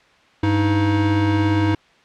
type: tone pair together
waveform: square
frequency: 99.6 / 316.2 Hz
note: G2 / D#4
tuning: +28 / +28 cents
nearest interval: octave + minor sixth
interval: 2000 cents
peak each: -19 dBFS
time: 0.43-1.75 s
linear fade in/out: 5 ms
effects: white hiss -53 dBFS RMS until 2.04 s + low-pass 3000 Hz 12 dB/octave